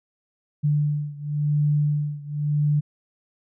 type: beating tone pair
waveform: sine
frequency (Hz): 147.5 / 148.44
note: D3 / D3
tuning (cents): +8 / +19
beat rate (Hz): 0.94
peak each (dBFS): -22 / -24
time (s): 0.63-2.81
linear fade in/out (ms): 20
effects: none